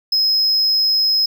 triangle tone, 5120 Hz, D#8, 49 cents sharp, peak -12 dBFS, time 0.12-1.26 s, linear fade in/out 5 ms, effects none

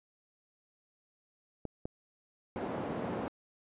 clicks, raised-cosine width 2 ms, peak -24 dBFS, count 2, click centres 1.653 / 1.855 s
white band-pass noise, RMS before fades -37 dBFS, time 2.56-3.28 s, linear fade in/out 0 ms, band 130 to 560 Hz, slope 12 dB/octave
effects resampled to 8000 Hz

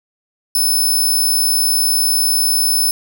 10% pulse tone, 5260 Hz, E8, 5 cents flat, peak -7 dBFS, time 0.55-2.91 s, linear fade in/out 2 ms, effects none

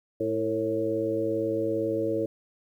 harmonic tone with a mistuned harmonic, 110 Hz, A2, in tune, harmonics 1 / 2 / 3 / 4 / 5, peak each -38 / -40 / -29 / -29 / -30 dBFS, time 0.2-2.26 s, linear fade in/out 5 ms, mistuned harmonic 4, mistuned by +48 cents, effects 10-bit

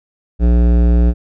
sine tone with hard clipping, 59.2 Hz, A#1, 27 cents sharp, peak -10 dBFS, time 0.39-1.14 s, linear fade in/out 50 ms, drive 15 dB, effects none

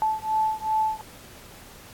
sine beating tone pair, 870 / 872.6 Hz, A5 / A5, -20 / -15 cents, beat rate 2.6 Hz, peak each -25 dBFS, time 0.02-1.01 s, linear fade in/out 0 ms, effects pink hiss -47 dBFS RMS until 1.93 s + AAC 64 kbps

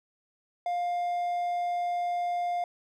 triangle tone, 704 Hz, F5, 14 cents sharp, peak -25 dBFS, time 0.66-2.64 s, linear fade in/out 2 ms, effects none

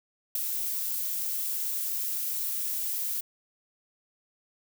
violet noise with ADSR envelope, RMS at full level -24 dBFS, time 0.35-3.21 s, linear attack 6 ms, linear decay 4 ms, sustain -7 dB, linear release 9 ms, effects none

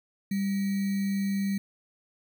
sine tone with sample-and-hold, 197.1 Hz, G3, 10 cents sharp, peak -25 dBFS, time 0.31-1.58 s, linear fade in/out 5 ms, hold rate 2100 Hz, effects none

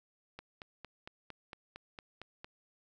click train, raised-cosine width 0.3 ms, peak -29 dBFS, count 10, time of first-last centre 0.39-2.445 s, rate 4.38 Hz, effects none

